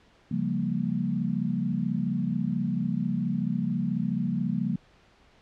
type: chord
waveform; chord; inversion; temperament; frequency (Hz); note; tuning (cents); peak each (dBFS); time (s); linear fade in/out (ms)
sine; G half-diminished seventh; second; equal with one note detuned; 138.59 / 174.61 / 198.96 / 233.1; Db3 / F3 / G3 / Bb3; 0 / 0 / +26 / 0; -33 / -30 / -30 / -30; 0.31-4.76; 5
effects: pink hiss -59 dBFS RMS until 5.41 s + low-pass 4000 Hz 12 dB/octave